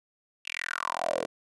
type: tone with high-pass filter sweep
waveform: 10% pulse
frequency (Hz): 42.49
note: F1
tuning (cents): -47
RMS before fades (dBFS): -32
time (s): 0.45-1.26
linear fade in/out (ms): 10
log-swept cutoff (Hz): 2800 to 420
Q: 6.5
effects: resampled to 24000 Hz